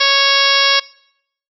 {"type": "harmonic tone", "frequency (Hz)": 553, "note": "C#5", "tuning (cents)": -4, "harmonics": [1, 2, 3, 4, 5, 6, 7, 8, 9, 10], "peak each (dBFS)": [-23, -19, -19, -18, -21, -18, -20, -21, -20, -19], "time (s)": [0, 0.8], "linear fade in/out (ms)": 10, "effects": ["noise-tail reverb RT60 0.7 s tail -22 dB re dry"]}